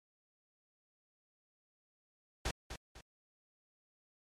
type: noise with echo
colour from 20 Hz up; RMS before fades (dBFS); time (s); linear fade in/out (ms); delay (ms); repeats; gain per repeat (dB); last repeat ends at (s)
pink; -35; 2.45-2.51; 5; 250; 2; -9; 3.01
effects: low-pass 7000 Hz 12 dB/octave + MP3 96 kbps